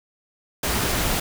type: noise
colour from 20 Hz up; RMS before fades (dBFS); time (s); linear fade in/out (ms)
pink; -23; 0.63-1.2; 5
effects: none